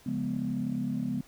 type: chord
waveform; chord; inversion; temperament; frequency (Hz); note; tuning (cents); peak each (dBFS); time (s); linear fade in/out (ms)
sine; C# dominant seventh; none; equal; 138.59 / 174.61 / 207.7 / 246.9; C#3 / E#3 / G#3 / B3; 0 / 0 / 0 / 0; -36 / -37 / -33 / -31; 0.06-1.21; 5
effects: tanh soft clip ceiling -21 dBFS + pink hiss -57 dBFS RMS until 1.27 s